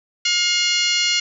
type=harmonic tone with a mistuned harmonic; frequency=712 Hz; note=F5; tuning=33 cents sharp; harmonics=2 / 3 / 4 / 5 / 6 / 7 / 8 / 9 / 10; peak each=-31 / -23 / -21 / -28 / -22 / -30 / -26 / -32 / -32 dBFS; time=0.25-1.2 s; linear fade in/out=5 ms; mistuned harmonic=5; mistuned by=-75 cents; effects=none